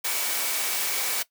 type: tone in noise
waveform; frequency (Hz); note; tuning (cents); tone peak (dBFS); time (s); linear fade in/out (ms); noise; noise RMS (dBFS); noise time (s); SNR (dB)
sine; 2272; C#7; +42; -38; 0.04-1.23; 10; white; -27; 0.04-1.23; -14
effects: noise-tail reverb RT60 0.1 s tail -18 dB re dry + high-pass 400 Hz 12 dB/octave